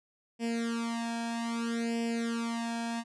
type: tone with flanger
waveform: sawtooth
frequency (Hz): 231.9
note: A#3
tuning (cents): -9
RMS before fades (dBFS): -33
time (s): 0.39-3.04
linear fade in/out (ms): 50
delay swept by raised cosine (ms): 0.38 to 1.21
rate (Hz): 0.62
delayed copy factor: +1
effects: resampled to 22050 Hz

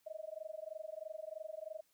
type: tone with amplitude modulation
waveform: sine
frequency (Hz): 630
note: D#5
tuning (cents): +21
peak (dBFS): -39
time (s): 0.06-1.81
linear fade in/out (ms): 10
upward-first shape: sine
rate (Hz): 23.1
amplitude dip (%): 100
effects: white hiss -75 dBFS RMS until 1.93 s

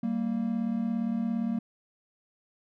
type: tone pair together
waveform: triangle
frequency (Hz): 194.6 / 232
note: G3 / A#3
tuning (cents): -12 / -8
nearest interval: minor third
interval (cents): 304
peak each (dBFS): -30 / -26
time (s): 0.03-1.59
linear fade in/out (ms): 5
effects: none

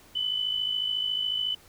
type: tone with amplitude modulation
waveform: sine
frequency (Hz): 3000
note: F#7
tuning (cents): +23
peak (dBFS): -23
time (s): 0.15-1.55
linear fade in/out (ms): 10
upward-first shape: sine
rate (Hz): 54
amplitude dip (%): 60
effects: pink hiss -55 dBFS RMS until 1.68 s

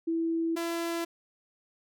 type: tone pair in turn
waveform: sine / sawtooth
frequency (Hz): 329.6 / 336.7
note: E4 / E4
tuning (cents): 0 / +37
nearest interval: unison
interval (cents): 37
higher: second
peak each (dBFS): -26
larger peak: neither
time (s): 0.07-0.56 / 0.56-1.05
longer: neither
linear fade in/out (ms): 10
effects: none

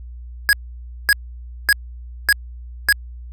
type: tone bursts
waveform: square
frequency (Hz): 1661.2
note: G#6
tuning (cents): 0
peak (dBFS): -11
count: 5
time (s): 0.49-2.925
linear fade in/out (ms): 0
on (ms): 39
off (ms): 560
effects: added 60 Hz sine -32 dBFS peak until 3.32 s

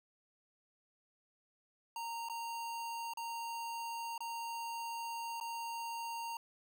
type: tone with dropouts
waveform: square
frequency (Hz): 926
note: A#5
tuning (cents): -12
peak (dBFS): -40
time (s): 1.96-6.37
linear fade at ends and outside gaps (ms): 2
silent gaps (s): 2.287-2.297 / 3.136-3.172 / 4.179-4.205 / 5.401-5.41
effects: none

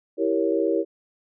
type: chord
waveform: sine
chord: E diminished seventh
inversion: none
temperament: equal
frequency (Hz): 329.6 / 392 / 466.2 / 554.4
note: E4 / G4 / Bb4 / Db5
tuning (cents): 0 / 0 / 0 / 0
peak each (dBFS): -24 / -25 / -25 / -27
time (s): 0.17-0.85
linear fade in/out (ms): 50
effects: none

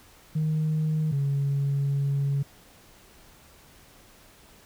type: tone pair in turn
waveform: sine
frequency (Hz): 155.56 / 139.96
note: D#3 / C#3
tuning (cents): 0 / +17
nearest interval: major second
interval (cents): 183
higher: first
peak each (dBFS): -21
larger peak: neither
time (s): 0.35-1.12 / 1.12-2.43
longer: second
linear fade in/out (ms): 10
effects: tanh soft clip ceiling -20 dBFS + pink hiss -54 dBFS RMS until 4.65 s

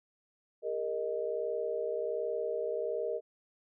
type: chord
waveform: sine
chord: Ab suspended second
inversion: none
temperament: equal with one note detuned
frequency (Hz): 404.9 / 466.2 / 622.3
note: Ab4 / Bb4 / Eb5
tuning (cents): -44 / 0 / 0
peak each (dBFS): -38 / -34 / -36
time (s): 0.62-3.21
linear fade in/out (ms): 50
effects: none

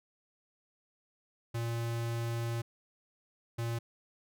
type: tone bursts at uneven times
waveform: square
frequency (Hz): 116.54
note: A#2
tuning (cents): 0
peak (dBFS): -33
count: 2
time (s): 1.54-2.62 / 3.58-3.79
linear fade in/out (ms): 10
effects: none

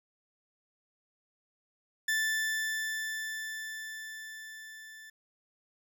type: tone with level ramp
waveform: 40% pulse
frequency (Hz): 1760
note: A6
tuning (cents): 0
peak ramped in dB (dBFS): -26 to -47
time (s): 2.08-5.1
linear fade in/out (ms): 5
effects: none

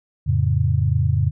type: chord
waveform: sine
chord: F augmented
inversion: none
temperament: equal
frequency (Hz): 87.31 / 110 / 138.59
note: F2 / A2 / C#3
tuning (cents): 0 / 0 / 0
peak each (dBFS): -20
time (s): 0.26-1.31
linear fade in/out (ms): 20
effects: none

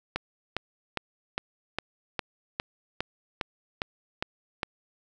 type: click train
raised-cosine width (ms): 0.3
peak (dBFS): -12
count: 12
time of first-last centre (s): 0.16-4.632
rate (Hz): 2.46
effects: none

